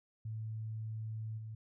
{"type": "tone with level steps", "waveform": "sine", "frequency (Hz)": 110, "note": "A2", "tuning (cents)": 0, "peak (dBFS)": [-38, -42], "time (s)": [0.25, 1.55], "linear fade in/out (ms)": 5, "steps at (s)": 1.37, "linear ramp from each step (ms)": 20, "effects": []}